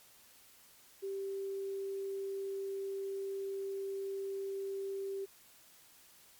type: tone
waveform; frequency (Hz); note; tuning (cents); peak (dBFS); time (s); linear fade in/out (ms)
sine; 391; G4; -4; -36; 1.02-5.26; 20
effects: white hiss -61 dBFS RMS until 6.39 s + MP3 96 kbps